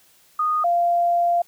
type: tone pair in turn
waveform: sine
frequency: 1235 / 693.1 Hz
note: D#6 / F5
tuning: -13 / -13 cents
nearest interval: minor seventh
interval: 1000 cents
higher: first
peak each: -18 / -16 dBFS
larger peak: second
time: 0.39-0.64 / 0.64-1.42 s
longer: second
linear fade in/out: 5 ms
effects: white hiss -56 dBFS RMS until 1.47 s